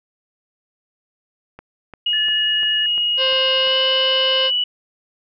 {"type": "click train", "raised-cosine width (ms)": 0.5, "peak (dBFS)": -22, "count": 7, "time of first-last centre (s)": [1.59, 3.673], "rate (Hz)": 2.88}
{"type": "tone with pitch glide", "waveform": "sine", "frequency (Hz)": [2883, 2950], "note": ["F#7", "F#7"], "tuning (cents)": [-46, -6], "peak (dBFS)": -16, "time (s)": [2.06, 4.64], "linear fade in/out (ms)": 5, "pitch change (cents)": 40, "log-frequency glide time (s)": [3.6, 3.75]}
{"type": "tone with vibrato", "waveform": "sine", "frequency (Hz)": 1738, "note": "A6", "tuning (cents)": -22, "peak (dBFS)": -24, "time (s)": [2.13, 2.86], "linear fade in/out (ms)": 2, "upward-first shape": "triangle", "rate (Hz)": 8.9, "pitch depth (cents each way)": 10}
{"type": "harmonic tone", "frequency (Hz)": 525, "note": "C5", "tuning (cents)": 6, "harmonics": [1, 2, 3, 4, 5, 6, 7, 8, 9, 10], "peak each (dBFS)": [-21, -28, -28, -32, -31, -32, -32, -32, -34, -37], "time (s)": [3.17, 4.51], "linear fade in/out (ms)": 50}
{"effects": []}